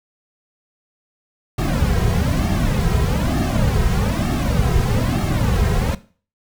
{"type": "noise with flanger", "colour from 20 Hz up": "brown", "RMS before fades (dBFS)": -18, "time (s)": [1.58, 5.95], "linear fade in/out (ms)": 5, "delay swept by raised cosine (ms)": [2, 3.5], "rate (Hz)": 1.1, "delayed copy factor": -1, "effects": ["noise-tail reverb RT60 0.4 s tail -17 dB re dry"]}